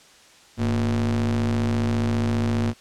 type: ring-modulated tone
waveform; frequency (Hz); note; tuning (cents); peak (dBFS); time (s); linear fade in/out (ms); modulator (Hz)
square; 64.8; C2; -16; -18; 0.57-2.74; 50; 167
effects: white hiss -51 dBFS RMS until 2.8 s + low-pass 7000 Hz 12 dB/octave